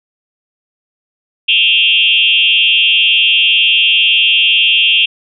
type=tone with frequency modulation; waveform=sine; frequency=2963 Hz; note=F#7; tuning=2 cents sharp; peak=-7 dBFS; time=1.48-5.06 s; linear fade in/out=10 ms; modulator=178 Hz; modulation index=2.2; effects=none